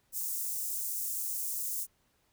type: high-pass noise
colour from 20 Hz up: white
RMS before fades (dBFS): -35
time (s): 0.12-1.87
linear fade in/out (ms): 50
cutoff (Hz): 6900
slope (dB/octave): 24
effects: pink hiss -72 dBFS RMS until 2.32 s

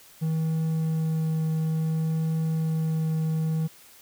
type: tone with vibrato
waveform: triangle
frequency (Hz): 159.6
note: D#3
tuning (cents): +44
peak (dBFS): -21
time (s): 0.21-3.68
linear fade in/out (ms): 20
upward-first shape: triangle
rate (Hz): 0.58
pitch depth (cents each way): 9
effects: white hiss -52 dBFS RMS until 4.01 s

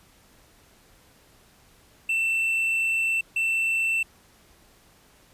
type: tone pair in turn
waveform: triangle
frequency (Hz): 2678 / 2678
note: E7 / E7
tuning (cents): +27 / +27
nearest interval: unison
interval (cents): 0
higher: neither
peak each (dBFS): -20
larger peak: neither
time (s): 2.09-3.21 / 3.36-4.03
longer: first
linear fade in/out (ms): 5
effects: pink hiss -57 dBFS RMS until 5.33 s + resampled to 32000 Hz

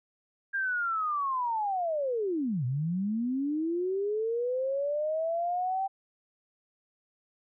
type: linear two-way sweep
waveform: sine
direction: down then up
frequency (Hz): 1616 to 119 to 782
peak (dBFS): -27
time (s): 0.53-5.88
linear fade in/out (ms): 20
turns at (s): 2.65
effects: none

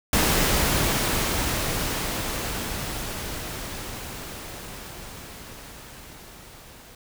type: noise with level ramp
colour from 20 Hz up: pink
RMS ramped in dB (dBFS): -20 to -47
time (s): 0.13-6.95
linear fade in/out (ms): 2
effects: none

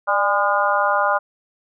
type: harmonic tone with a mistuned harmonic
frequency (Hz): 203.8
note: G#3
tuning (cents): -32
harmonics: 3 / 4 / 5 / 6 / 7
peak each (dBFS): -22 / -22 / -22 / -22 / -22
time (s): 0.07-1.19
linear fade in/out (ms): 20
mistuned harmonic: 3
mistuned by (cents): -52
effects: none

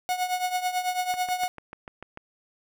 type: tone with tremolo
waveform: 45% pulse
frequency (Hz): 730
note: F#5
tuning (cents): -24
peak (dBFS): -22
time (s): 0.09-1.48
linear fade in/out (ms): 0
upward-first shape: triangle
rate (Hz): 9.1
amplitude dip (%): 80
type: click train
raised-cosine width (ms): 0.5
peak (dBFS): -24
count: 8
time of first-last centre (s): 1.14-2.174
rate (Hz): 6.77
effects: none

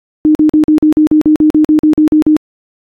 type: tone bursts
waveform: sine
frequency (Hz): 306.8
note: D#4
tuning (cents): -24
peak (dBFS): -4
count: 15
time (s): 0.25-2.366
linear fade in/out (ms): 0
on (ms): 100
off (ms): 44
effects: AAC 48 kbps

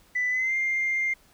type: tone with pitch glide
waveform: sine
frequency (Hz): 1990 to 2105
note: B6 to C7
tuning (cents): +13 to +10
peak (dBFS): -22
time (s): 0.15-1.14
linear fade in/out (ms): 10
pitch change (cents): +97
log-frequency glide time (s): 0.3-0.54
effects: tanh soft clip ceiling -19 dBFS + pink hiss -59 dBFS RMS until 1.33 s

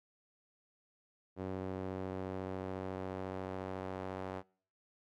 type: tone with band-pass filter sweep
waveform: sawtooth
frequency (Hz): 94.1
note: F#2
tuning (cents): +30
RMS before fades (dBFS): -41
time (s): 1.36-4.43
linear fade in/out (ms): 50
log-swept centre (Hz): 410 to 680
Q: 0.95
effects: noise-tail reverb RT60 0.5 s tail -25 dB re dry

